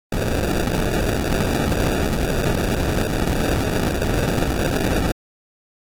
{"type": "noise with sample-and-hold", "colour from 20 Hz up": "pink", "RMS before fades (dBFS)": -20, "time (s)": [0.12, 5.12], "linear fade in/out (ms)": 5, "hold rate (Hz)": 1050, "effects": ["AAC 48 kbps"]}